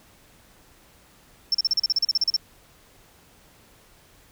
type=tone bursts; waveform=sine; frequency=5390 Hz; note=E8; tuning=38 cents sharp; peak=-16 dBFS; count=14; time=1.52-2.364 s; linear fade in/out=2 ms; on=25 ms; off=38 ms; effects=tanh soft clip ceiling -15 dBFS + pink hiss -55 dBFS RMS until 4.31 s